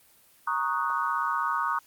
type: chord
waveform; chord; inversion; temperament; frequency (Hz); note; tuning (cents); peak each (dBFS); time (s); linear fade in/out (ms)
sine; D# minor seventh; second; equal; 932.3 / 1108.7 / 1244.5 / 1480; A#5 / C#6 / D#6 / F#6; 0 / 0 / 0 / 0; -31 / -30 / -29 / -33; 0.47-1.79; 5
effects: white hiss -59 dBFS RMS until 1.86 s + Opus 32 kbps